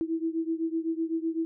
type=beating tone pair; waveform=sine; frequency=323.9 / 331.8 Hz; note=E4 / E4; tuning=-30 / +11 cents; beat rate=7.9 Hz; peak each=-29 / -31 dBFS; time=0.01-1.45 s; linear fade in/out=0 ms; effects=none